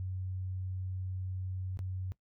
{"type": "tone with dropouts", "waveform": "sine", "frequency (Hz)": 93.1, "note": "F#2", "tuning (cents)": 11, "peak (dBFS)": -35, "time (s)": [0, 2.12], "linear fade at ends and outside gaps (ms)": 0, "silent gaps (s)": [1.772, 1.791], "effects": ["noise-tail reverb RT60 0.1 s tail -18 dB re dry"]}